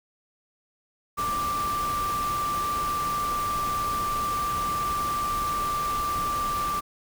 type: tone in noise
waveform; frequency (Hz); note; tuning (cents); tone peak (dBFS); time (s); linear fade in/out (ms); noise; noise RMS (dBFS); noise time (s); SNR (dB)
sine; 1177; D6; +3; -25; 1.17-6.81; 20; pink; -35; 1.17-6.81; +7
effects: none